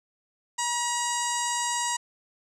sawtooth tone with low-pass filter, 957 Hz, A#5, 45 cents sharp, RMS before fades -28 dBFS, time 0.58-1.97 s, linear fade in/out 10 ms, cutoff 7600 Hz, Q 5.7, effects none

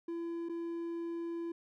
triangle tone with dropouts, 337.2 Hz, E4, 39 cents sharp, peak -34 dBFS, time 0.08-1.52 s, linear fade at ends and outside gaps 5 ms, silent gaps 0.488-0.494 s, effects none

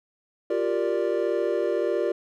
triangle chord, G minor seventh, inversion third, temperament equal with one note detuned, 350.4 / 392 / 466.2 / 587.3 Hz, F4 / G4 / Bb4 / D5, +6 / 0 / 0 / 0 cents, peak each -26 dBFS, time 0.5-2.12 s, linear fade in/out 5 ms, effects none

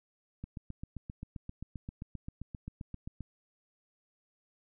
click train, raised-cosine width 5 ms, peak -28 dBFS, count 22, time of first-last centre 0.44-3.207 s, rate 7.59 Hz, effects none

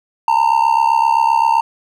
triangle tone with amplitude modulation, 912 Hz, A#5, 38 cents flat, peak -5 dBFS, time 0.28-1.61 s, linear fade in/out 2 ms, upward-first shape sine, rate 67.7 Hz, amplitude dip 85%, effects none

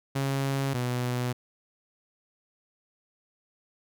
sawtooth tone pair in turn, 136.8 / 123.86 Hz, C#3 / B2, -23 / +5 cents, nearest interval major second, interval 172 cents, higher first, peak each -22 / -23 dBFS, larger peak first, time 0.15-0.74 / 0.74-1.33 s, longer neither, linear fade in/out 10 ms, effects none

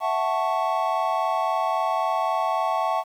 triangle chord, F# minor seventh, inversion third, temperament equal with one note detuned, 659.3 / 743 / 880 / 1108.7 Hz, E5 / F#5 / A5 / C#6, 0 / +7 / 0 / 0 cents, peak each -25 dBFS, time 0-3.04 s, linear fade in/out 50 ms, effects 9-bit

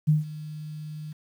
sine tone with ADSR envelope, 152.8 Hz, D#3, 31 cents flat, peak -15 dBFS, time 0.07-1.13 s, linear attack 20 ms, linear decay 150 ms, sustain -19 dB, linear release 9 ms, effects 9-bit

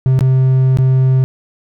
triangle tone with dropouts, 130.81 Hz, C3, in tune, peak -6 dBFS, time 0.06-1.24 s, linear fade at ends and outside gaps 0 ms, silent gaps 0.191-0.208 / 0.772-0.786 s, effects none

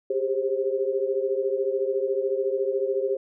sine tone cluster, 391.8 / 405.7 / 530 Hz, G4 / G#4 / C5, -1 / -41 / +22 cents, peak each -27 dBFS, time 0.1-3.17 s, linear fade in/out 5 ms, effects none

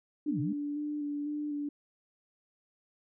sine tone with vibrato, 293.7 Hz, D4, in tune, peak -32 dBFS, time 0.26-1.69 s, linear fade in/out 5 ms, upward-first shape square, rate 2 Hz, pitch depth 18 cents each way
sine linear two-way sweep, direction down then up, 309.8 to 118.6 to 228.9 Hz, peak -31 dBFS, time 0.28-0.53 s, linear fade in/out 5 ms, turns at 0.4 s
effects none

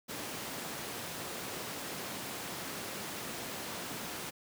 pink high-pass noise, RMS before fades -41 dBFS, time 0.08-4.31 s, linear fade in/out 20 ms, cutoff 170 Hz, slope 12 dB/octave, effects none

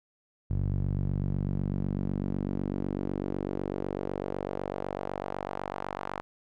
sawtooth tone with band-pass filter sweep, 47.99 Hz, G1, 36 cents flat, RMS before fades -32 dBFS, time 0.5-6.21 s, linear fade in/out 0 ms, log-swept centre 110 to 1000 Hz, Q 1.5, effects none

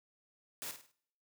white noise with echo, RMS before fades -42 dBFS, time 0.62-0.71 s, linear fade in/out 0 ms, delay 51 ms, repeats 4, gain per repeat -8 dB, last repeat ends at 0.914 s, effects noise-tail reverb RT60 0.7 s tail -24 dB re dry + high-pass 100 Hz 12 dB/octave

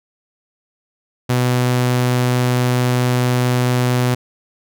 sawtooth tone, 124.5 Hz, B2, 14 cents sharp, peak -10 dBFS, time 1.29-4.15 s, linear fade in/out 10 ms, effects none

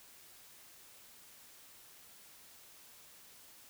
silence, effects white hiss -58 dBFS RMS until 3.69 s

